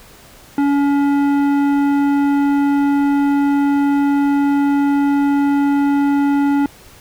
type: tone with tanh clipping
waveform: sine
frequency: 283 Hz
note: C#4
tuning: 36 cents sharp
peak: -14 dBFS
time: 0.58-6.66 s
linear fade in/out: 2 ms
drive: 13 dB
effects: pink hiss -43 dBFS RMS until 7 s